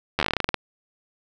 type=slowing click train; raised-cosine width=0.3 ms; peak=-5 dBFS; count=14; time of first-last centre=0.19-0.543 s; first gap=11 ms; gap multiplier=1.14; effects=none